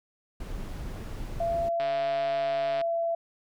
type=noise; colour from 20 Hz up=brown; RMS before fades=-36 dBFS; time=0.4-1.69 s; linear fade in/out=5 ms
type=tone with pitch glide; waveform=sine; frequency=677 to 671.5 Hz; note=E5 to E5; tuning=+46 to +32 cents; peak=-25 dBFS; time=1.4-3.15 s; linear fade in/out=5 ms; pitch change=-14 cents; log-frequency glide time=2.24-3.03 s
type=click train; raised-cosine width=0.3 ms; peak=-22 dBFS; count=147; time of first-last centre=1.8-2.814 s; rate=144 Hz
effects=none